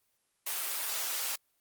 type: high-pass noise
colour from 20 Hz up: white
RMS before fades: -34 dBFS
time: 0.46-1.36 s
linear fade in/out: 10 ms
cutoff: 610 Hz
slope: 12 dB/octave
effects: white hiss -75 dBFS RMS until 1.6 s + Opus 24 kbps